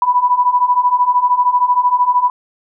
sine beating tone pair, 979 / 992 Hz, B5 / B5, -15 / +7 cents, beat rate 13 Hz, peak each -15 / -12 dBFS, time 0.02-2.3 s, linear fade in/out 2 ms, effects none

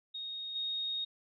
sine tone with level steps, 3729 Hz, A#7, in tune, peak -38 / -33 dBFS, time 0.14-1.05 s, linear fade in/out 10 ms, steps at 0.55 s, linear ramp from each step 10 ms, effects none

